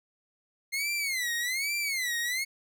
sawtooth tone with vibrato, 2101 Hz, C7, 7 cents sharp, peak -25 dBFS, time 0.72-2.45 s, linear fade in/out 20 ms, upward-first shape sine, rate 1.2 Hz, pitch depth 200 cents each way, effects none

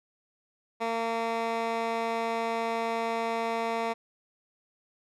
15% pulse tone with band-pass filter, 228.7 Hz, A#3, 33 cents flat, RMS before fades -30 dBFS, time 0.8-3.94 s, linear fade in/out 20 ms, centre 1100 Hz, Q 0.63, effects none

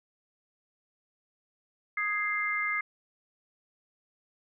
sine chord, Ab major, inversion second, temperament equal, 1244.5 / 1661.2 / 2093 Hz, Eb6 / Ab6 / C7, 0 / 0 / 0 cents, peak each -34 / -35 / -29 dBFS, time 1.97-2.81 s, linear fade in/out 5 ms, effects none

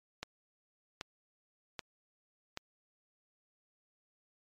click train, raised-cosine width 0.2 ms, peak -21 dBFS, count 4, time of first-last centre 0.23-2.574 s, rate 1.28 Hz, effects MP3 64 kbps

